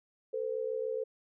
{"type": "tone pair together", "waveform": "sine", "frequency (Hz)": [445.1, 512], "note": ["A4", "C5"], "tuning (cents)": [20, -38], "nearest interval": "major second", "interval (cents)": 242, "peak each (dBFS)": [-34, -35], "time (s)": [0.33, 1.04], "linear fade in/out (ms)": 10, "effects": []}